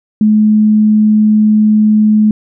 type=tone; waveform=sine; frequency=213.7 Hz; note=G#3; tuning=50 cents sharp; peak=-5 dBFS; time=0.21-2.31 s; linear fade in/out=2 ms; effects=none